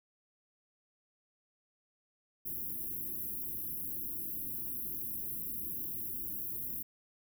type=band-stop noise; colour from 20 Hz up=white; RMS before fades=-39 dBFS; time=2.45-6.83 s; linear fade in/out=10 ms; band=380 to 11000 Hz; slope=96 dB/octave; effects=none